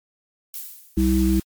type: noise with exponential decay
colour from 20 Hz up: violet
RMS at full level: -29 dBFS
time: 0.54-1.19 s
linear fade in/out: 2 ms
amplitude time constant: 140 ms
type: high-pass noise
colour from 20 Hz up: white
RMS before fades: -36 dBFS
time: 0.96-1.43 s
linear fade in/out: 50 ms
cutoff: 490 Hz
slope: 48 dB/octave
type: harmonic tone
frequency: 64.7 Hz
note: C2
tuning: 19 cents flat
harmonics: 1 / 3 / 5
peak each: -20 / -20 / -20 dBFS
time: 0.97-1.4 s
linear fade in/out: 5 ms
effects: MP3 96 kbps